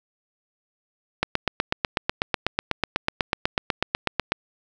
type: click train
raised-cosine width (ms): 0.3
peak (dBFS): -4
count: 26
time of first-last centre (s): 1.23-4.32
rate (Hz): 8.09
effects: none